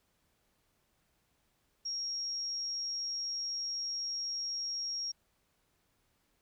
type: tone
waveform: sine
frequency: 5588 Hz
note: F8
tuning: in tune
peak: -34 dBFS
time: 1.85-5.12 s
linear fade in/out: 10 ms
effects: pink hiss -75 dBFS RMS until 6.41 s